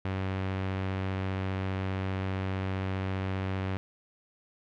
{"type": "tone with low-pass filter", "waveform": "sawtooth", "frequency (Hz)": 95.1, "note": "F#2", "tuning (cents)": 48, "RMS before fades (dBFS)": -32, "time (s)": [0.05, 3.77], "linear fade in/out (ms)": 0, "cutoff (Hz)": 2600, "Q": 1.2, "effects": []}